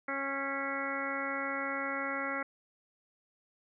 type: harmonic tone with a mistuned harmonic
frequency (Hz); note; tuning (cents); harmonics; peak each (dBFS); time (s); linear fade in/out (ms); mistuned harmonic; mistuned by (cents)
274.4; C#4; -17; 1 / 2 / 3 / 4 / 5 / 6 / 7 / 8; -41 / -40 / -44 / -43 / -38 / -43 / -39 / -42; 0.08-2.43; 5; 7; +36
effects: none

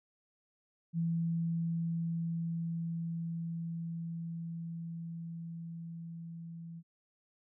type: tone with level ramp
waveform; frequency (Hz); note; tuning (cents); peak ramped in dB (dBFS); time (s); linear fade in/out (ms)
sine; 166.7; E3; +20; -29 to -43; 0.93-6.83; 50
effects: none

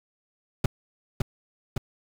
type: noise with echo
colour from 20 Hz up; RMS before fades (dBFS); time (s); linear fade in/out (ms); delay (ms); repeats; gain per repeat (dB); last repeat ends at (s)
brown; -20; 0.64-0.66; 5; 560; 2; -3; 1.78
effects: none

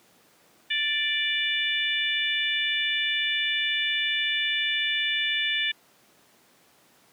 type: harmonic tone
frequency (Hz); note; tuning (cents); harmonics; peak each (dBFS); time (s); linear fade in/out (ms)
587.3; D5; 0; 3 / 4 / 5 / 6; -29 / -29 / -29 / -29; 0.7-5.72; 10
effects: pink hiss -59 dBFS RMS until 7.12 s + high-pass 200 Hz 12 dB/octave

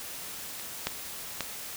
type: clicks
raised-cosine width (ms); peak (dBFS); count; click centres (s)
0.2; -25 / -10 / -12; 3; 0.597 / 0.87 / 1.407
effects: white hiss -40 dBFS RMS until 1.76 s

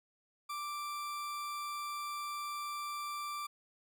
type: tone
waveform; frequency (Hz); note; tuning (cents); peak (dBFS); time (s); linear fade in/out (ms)
40% pulse; 1174.7; D6; 0; -37; 0.49-3.47; 10
effects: none

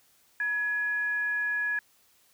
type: tone with frequency modulation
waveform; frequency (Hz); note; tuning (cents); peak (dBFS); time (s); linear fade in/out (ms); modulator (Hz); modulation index
sine; 1684; G#6; +24; -26; 0.4-1.79; 2; 733; 0.21
effects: white hiss -64 dBFS RMS until 2.33 s

